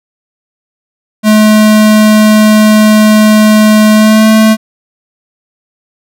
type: tone with pitch glide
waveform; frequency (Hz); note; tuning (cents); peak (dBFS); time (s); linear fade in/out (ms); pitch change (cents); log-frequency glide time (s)
square; 214.4 to 218.7; A3 to A3; -45 to -10; -3; 1.23-4.57; 50; +35; 3.93-4.28
effects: none